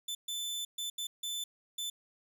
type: tone bursts at uneven times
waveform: sawtooth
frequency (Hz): 3520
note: A7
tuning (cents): 0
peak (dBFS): -32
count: 6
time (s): 0.08-0.15 / 0.28-0.65 / 0.78-0.9 / 0.98-1.07 / 1.23-1.44 / 1.78-1.9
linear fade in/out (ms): 5
effects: 10-bit